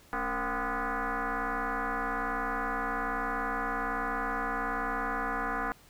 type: tone with frequency modulation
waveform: sine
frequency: 217.4 Hz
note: A3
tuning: 21 cents flat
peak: -29 dBFS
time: 0.13-5.72 s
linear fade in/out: 0 ms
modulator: 248 Hz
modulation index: 6.1
effects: pink hiss -58 dBFS RMS until 5.89 s